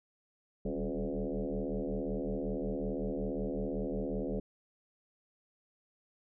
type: tone with frequency modulation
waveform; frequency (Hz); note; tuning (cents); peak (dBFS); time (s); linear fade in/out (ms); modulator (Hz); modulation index
sine; 113.7; A#2; -43; -32; 0.65-4.4; 5; 77.6; 5.9
effects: none